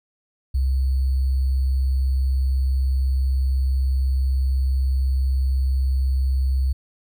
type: tone with sample-and-hold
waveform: sine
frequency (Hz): 66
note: C2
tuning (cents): +16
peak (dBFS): -17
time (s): 0.54-6.73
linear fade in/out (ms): 10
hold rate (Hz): 4410
effects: none

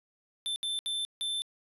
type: tone bursts at uneven times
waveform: square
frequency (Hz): 3544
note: A7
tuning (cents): +12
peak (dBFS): -31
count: 4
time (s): 0.46-0.56 / 0.63-0.79 / 0.86-1.05 / 1.21-1.42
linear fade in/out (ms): 0
effects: resampled to 32000 Hz + 12-bit

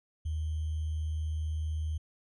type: tone with sample-and-hold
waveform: sine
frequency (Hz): 77.78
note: D#2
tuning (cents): 0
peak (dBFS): -30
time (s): 0.25-1.98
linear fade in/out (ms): 10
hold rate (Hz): 3150
effects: resampled to 24000 Hz

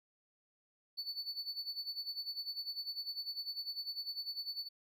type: tone with tremolo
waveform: triangle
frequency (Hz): 4477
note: C#8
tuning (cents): +16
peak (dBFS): -35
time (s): 0.97-4.69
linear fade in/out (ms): 20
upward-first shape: sine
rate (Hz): 10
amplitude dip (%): 80
effects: none

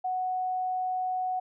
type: tone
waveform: sine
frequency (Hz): 740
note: F#5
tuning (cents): 0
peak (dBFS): -27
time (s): 0.04-1.4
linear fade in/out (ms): 10
effects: none

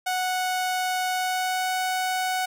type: tone with pitch glide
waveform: sawtooth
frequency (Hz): 738 to 742.7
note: F#5 to F#5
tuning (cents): -5 to +6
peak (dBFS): -20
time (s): 0.06-2.46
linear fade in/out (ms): 10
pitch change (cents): +11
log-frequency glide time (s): 1.09-1.74
effects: none

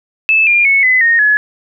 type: tone with pitch steps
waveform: sine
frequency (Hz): 2620 / 2403 / 2203 / 2020 / 1852.6 / 1698.9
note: E7 / D7 / C#7 / B6 / A#6 / G#6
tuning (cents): -11 / +39 / -11 / +39 / -11 / +39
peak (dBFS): -7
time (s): 0.29-1.37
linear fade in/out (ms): 0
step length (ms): 180
effects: none

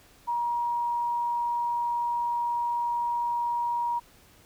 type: tone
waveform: sine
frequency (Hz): 951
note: A#5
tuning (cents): +34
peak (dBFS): -25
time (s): 0.27-4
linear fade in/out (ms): 20
effects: pink hiss -57 dBFS RMS until 4.45 s

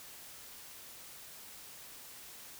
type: silence
effects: white hiss -51 dBFS RMS until 2.59 s

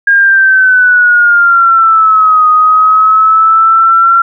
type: exponential two-way sweep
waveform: sine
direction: down then up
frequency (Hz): 1624 to 1244.5 to 1368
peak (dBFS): -3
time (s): 0.07-4.22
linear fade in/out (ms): 5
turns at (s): 2.48
effects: none

